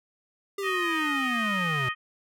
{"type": "linear sweep", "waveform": "square", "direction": "down", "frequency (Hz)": [402.6, 121.1], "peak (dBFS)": -30, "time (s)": [0.58, 1.89], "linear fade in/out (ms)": 5}
{"type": "harmonic tone", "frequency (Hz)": 622.3, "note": "D#5", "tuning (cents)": 0, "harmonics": [2, 3, 4, 5], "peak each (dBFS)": [-30, -29, -34, -37], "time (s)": [0.62, 1.95], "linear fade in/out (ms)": 50}
{"effects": []}